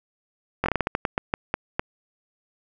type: slowing click train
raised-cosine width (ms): 0.5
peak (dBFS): -7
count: 13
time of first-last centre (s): 0.64-1.795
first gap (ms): 20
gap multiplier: 1.26
effects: none